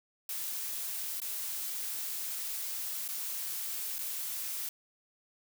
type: noise with dropouts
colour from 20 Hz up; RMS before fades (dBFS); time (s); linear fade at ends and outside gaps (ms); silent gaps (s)
blue; -37; 0.29-4.69; 2; 1.202-1.217 / 3.08-3.087 / 3.984-3.989
effects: none